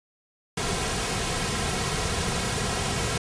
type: noise with comb filter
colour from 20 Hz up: pink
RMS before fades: -27 dBFS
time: 0.57-3.18 s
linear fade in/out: 5 ms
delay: 3.4 ms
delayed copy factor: -0.55
effects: resampled to 22050 Hz